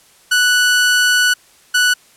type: tone pair in turn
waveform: sawtooth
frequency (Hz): 1480 / 1480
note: F#6 / F#6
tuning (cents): 0 / 0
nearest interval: unison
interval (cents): 0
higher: neither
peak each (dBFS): -7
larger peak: neither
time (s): 0.31-1.34 / 1.74-1.94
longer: first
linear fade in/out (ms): 10
effects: white hiss -49 dBFS RMS until 2.16 s + low-pass 11000 Hz 12 dB/octave